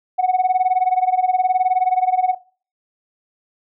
sine tone with tremolo, 740 Hz, F#5, in tune, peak -9 dBFS, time 0.18-2.35 s, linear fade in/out 20 ms, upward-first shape sine, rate 19 Hz, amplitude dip 85%, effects noise-tail reverb RT60 0.4 s tail -19 dB re dry + tanh soft clip ceiling -10 dBFS

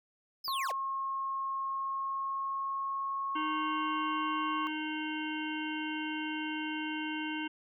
square linear sweep, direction down, 5274 to 391.1 Hz, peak -36 dBFS, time 0.44-0.72 s, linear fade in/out 10 ms
sine tone with pitch glide, 1080 to 1093.8 Hz, C#6 to C#6, -45 to -23 cents, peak -32 dBFS, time 0.48-4.67 s, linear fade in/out 0 ms, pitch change +22 cents, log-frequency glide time 1.6-3.31 s
harmonic tone, 308.8 Hz, D#4, 13 cents flat, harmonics 1 / 3 / 5 / 7 / 9 / 10, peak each -36 / -42 / -42 / -45 / -42 / -46 dBFS, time 3.35-7.48 s, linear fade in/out 10 ms
effects none

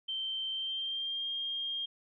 sine tone with pitch glide, 3121 to 3218 Hz, G7 to G7, -8 to +45 cents, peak -33 dBFS, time 0.08-1.86 s, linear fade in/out 10 ms, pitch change +53 cents, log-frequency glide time 0.51-1.28 s, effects none

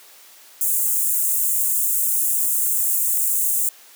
white high-pass noise, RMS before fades -20 dBFS, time 0.61-3.69 s, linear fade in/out 2 ms, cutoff 7200 Hz, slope 48 dB/octave, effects white hiss -47 dBFS RMS until 3.95 s + high-pass 400 Hz 12 dB/octave

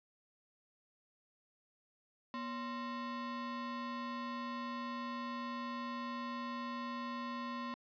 square ring-modulated tone, 402.6 Hz, G4, 46 cents sharp, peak -37 dBFS, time 2.34-7.74 s, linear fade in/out 0 ms, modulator 644 Hz, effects resampled to 11025 Hz + 13-bit

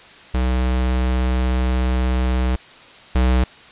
square tone pair in turn, 63.1 / 63.1 Hz, B1 / B1, +38 / +38 cents, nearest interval unison, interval 0 cents, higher neither, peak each -17 / -14 dBFS, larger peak second, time 0.34-2.56 / 3.15-3.44 s, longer first, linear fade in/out 5 ms, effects white hiss -43 dBFS RMS until 3.71 s + resampled to 8000 Hz

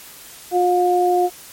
sine tone pair together, 357.4 / 714.8 Hz, F4 / F5, +40 / +40 cents, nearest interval octave, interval 1200 cents, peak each -16 dBFS, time 0.51-1.3 s, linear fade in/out 50 ms, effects white hiss -40 dBFS RMS until 1.52 s + MP3 64 kbps

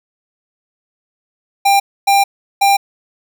square tone bursts at uneven times, 795 Hz, G5, 24 cents sharp, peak -9 dBFS, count 3, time 1.65-1.8 / 2.07-2.24 / 2.61-2.77 s, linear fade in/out 10 ms, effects none

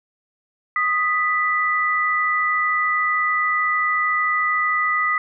sine tone pair together, 1244.5 / 1975.5 Hz, D#6 / B6, 0 / 0 cents, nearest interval minor sixth, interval 800 cents, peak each -20 dBFS, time 0.76-5.18 s, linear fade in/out 2 ms, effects none

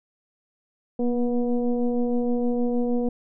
sine tone with frequency modulation, 240.8 Hz, B3, 44 cents flat, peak -20 dBFS, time 0.99-3.09 s, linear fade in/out 5 ms, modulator 244 Hz, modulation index 1.1, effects none

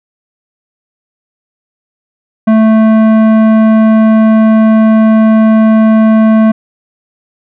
sine tone with tanh clipping, 220 Hz, A3, in tune, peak -5 dBFS, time 2.47-6.52 s, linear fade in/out 10 ms, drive 14 dB, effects none

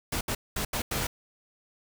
pink noise bursts at uneven times, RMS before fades -30 dBFS, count 5, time 0.12-0.21 / 0.28-0.35 / 0.56-0.65 / 0.73-0.82 / 0.91-1.07 s, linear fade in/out 5 ms, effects none

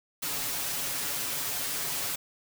white noise with comb filter, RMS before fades -32 dBFS, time 0.22-2.16 s, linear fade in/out 10 ms, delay 7.1 ms, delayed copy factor +0.8, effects none

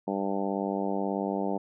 harmonic tone, 98.3 Hz, G2, 5 cents sharp, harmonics 2 / 3 / 4 / 5 / 6 / 7 / 8 / 9, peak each -32 / -34 / -35 / -36 / -37 / -37 / -38 / -39 dBFS, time 0.07-1.58 s, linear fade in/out 10 ms, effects none

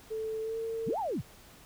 sine tone with pitch glide, 440 to 452.1 Hz, A4 to A4, 0 to +47 cents, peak -32 dBFS, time 0.1-0.95 s, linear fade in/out 20 ms, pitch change +47 cents, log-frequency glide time 0.41-0.57 s
sine linear two-way sweep, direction up then down, 61.2 to 932.3 to 61.2 Hz, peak -30 dBFS, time 0.86-1.22 s, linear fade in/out 20 ms, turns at 0.99 s
effects pink hiss -55 dBFS RMS until 1.65 s

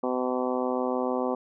harmonic tone, 126.8 Hz, B2, 46 cents sharp, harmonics 2 / 3 / 4 / 5 / 6 / 7 / 8 / 9, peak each -30 / -32 / -30 / -35 / -35 / -37 / -38 / -38 dBFS, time 0.03-1.35 s, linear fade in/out 5 ms, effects none

